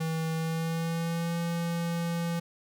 square tone with pitch glide, 161.5 to 169.33 Hz, E3 to E3, -35 to +47 cents, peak -29 dBFS, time 0-2.4 s, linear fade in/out 10 ms, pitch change +82 cents, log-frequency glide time 0.35-1.38 s, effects none

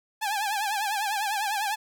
sawtooth tone with vibrato, 830.6 Hz, G#5, in tune, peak -22 dBFS, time 0.21-1.76 s, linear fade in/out 20 ms, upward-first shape triangle, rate 10 Hz, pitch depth 130 cents each way, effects none

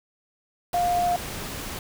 sine tone in noise, 705 Hz, F5, 16 cents sharp, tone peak -20 dBFS, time 0.74-1.16 s, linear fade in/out 2 ms, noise pink, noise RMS -34 dBFS, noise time 0.73-1.79 s, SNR +11 dB, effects none

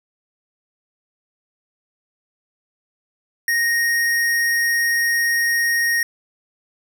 square tone, 1864.7 Hz, A#6, in tune, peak -17 dBFS, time 3.48-6.03 s, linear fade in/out 2 ms, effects none

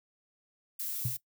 violet noise, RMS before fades -36 dBFS, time 0.79-1.17 s, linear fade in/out 10 ms
sine tone with exponential decay, 122.7 Hz, B2, 11 cents flat, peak -26 dBFS, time 1.05-1.18 s, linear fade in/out 5 ms, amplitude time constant 27 ms
effects noise-tail reverb RT60 0.1 s tail -19 dB re dry

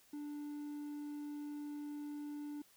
triangle tone, 293.7 Hz, D4, in tune, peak -40 dBFS, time 0.13-2.62 s, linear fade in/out 5 ms, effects white hiss -67 dBFS RMS until 2.76 s

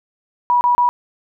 sine tone bursts, 972 Hz, B5, 28 cents flat, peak -11 dBFS, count 3, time 0.5-0.89 s, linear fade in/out 0 ms, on 110 ms, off 30 ms, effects none

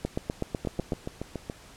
two click trains, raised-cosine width 2 ms, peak -14 / -19 dBFS, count 8 / 7, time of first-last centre 0.05-0.922 / 0.65-1.499 s, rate 8.03 / 7.07 Hz, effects pink hiss -51 dBFS RMS until 1.76 s + low-pass 10000 Hz 12 dB/octave

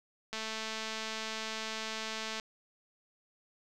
click train, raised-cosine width 0.2 ms, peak -21 dBFS, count 456, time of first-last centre 0.33-2.398 s, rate 220 Hz, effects none

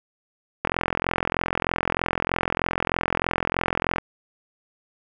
click train, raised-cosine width 0.5 ms, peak -6 dBFS, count 145, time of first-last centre 0.65-3.983 s, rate 43.2 Hz, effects none

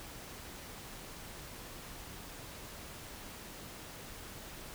silence, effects pink hiss -48 dBFS RMS until 4.74 s

